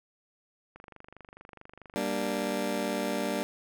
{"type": "click train", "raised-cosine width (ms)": 0.5, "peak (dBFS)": -32, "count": 44, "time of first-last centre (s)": [0.76, 2.508], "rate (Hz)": 24.6}
{"type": "chord", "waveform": "20% pulse", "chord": "G minor", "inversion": "none", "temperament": "just", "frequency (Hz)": [196, 235.2, 294], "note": ["G3", "Bb3", "D4"], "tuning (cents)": [0, 16, 2], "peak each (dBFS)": -29, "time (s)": [1.96, 3.43], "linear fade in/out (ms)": 0}
{"effects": []}